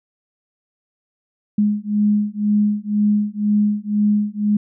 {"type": "beating tone pair", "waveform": "sine", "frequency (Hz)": [207.4, 209.4], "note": ["G#3", "G#3"], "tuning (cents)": [-2, 15], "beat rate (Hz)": 2, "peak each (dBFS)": -18, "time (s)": [1.58, 4.57], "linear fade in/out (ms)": 5, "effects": []}